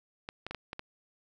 clicks, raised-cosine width 0.3 ms, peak -22 dBFS, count 6, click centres 0.289 / 0.466 / 0.51 / 0.547 / 0.731 / 0.794 s, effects none

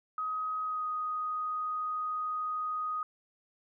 sine tone with pitch glide, 1262 to 1246.8 Hz, D#6 to D#6, +24 to +3 cents, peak -31 dBFS, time 0.18-3.03 s, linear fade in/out 2 ms, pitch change -21 cents, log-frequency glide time 0.63-0.85 s, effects none

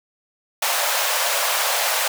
pink high-pass noise, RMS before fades -21 dBFS, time 0.62-2.08 s, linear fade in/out 5 ms, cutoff 540 Hz, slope 48 dB/octave, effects none

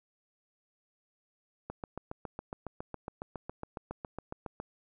click train, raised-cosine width 1 ms, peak -24 dBFS, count 22, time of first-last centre 1.7-4.601 s, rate 7.24 Hz, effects none

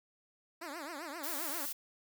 10% pulse tone with vibrato, 311.1 Hz, D#4, in tune, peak -33 dBFS, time 0.61-1.66 s, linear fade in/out 10 ms, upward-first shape triangle, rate 7.6 Hz, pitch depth 260 cents each way
blue noise, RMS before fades -39 dBFS, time 1.23-1.73 s, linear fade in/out 10 ms
effects none

